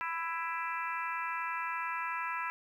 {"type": "harmonic tone with a mistuned harmonic", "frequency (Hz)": 331.3, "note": "E4", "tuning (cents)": 9, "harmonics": [3, 4, 5, 6, 7, 8], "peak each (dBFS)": [-37, -39, -41, -43, -44, -45], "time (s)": [0.01, 2.5], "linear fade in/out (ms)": 0, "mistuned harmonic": 7, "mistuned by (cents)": 39, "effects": ["11-bit"]}